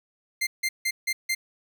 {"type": "tone bursts", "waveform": "sawtooth", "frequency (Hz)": 2093, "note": "C7", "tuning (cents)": 0, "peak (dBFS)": -20, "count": 5, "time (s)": [0.41, 1.35], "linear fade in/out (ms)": 10, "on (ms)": 60, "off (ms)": 160, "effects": []}